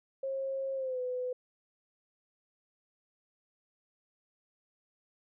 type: tone with pitch glide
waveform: sine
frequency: 538 to 502 Hz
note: C5 to B4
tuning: +48 to +28 cents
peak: -32 dBFS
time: 0.23-1.33 s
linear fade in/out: 5 ms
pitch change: -120 cents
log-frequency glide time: 0.75-1 s
effects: none